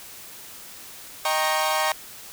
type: chord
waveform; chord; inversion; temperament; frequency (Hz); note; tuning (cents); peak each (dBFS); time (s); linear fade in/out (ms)
sawtooth; Eb dominant seventh; none; equal with one note detuned; 622.3 / 784 / 932.3 / 1094.7; Eb5 / G5 / Bb5 / Db6; 0 / 0 / 0 / -22; -23; 1.25-1.92; 2
effects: white hiss -42 dBFS RMS until 2.32 s